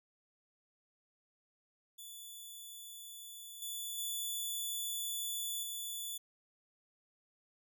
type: tone with level steps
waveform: 10% pulse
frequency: 3462 Hz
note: A7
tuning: 29 cents flat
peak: -40 / -32 / -29 / -32 dBFS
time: 1.98-6.18 s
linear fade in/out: 10 ms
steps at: 3.62 / 3.98 / 5.63 s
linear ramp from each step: 2 ms
effects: none